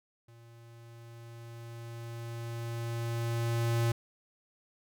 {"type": "tone with level ramp", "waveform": "square", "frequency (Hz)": 116.54, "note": "A#2", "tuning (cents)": 0, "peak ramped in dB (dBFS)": [-54, -26], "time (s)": [0.28, 3.92], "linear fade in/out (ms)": 5, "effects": []}